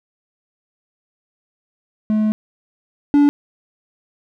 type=tone pair in turn; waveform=triangle; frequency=214.8 / 288.5 Hz; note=A3 / D4; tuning=-41 / -31 cents; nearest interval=perfect fourth; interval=510 cents; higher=second; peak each=-12 / -7 dBFS; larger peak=second; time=2.1-2.32 / 3.14-3.29 s; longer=first; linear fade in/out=0 ms; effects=none